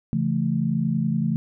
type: chord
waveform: sine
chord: A major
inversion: first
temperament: equal with one note detuned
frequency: 138.59 / 168.76 / 220 Hz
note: C#3 / E3 / A3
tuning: 0 / +41 / 0 cents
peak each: -26 / -24 / -24 dBFS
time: 0.13-1.36 s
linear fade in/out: 0 ms
effects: none